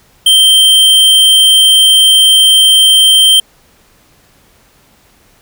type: tone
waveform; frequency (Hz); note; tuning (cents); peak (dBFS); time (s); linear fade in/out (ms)
square; 3136; G7; 0; -4; 0.26-3.4; 5
effects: pink hiss -48 dBFS RMS until 5.41 s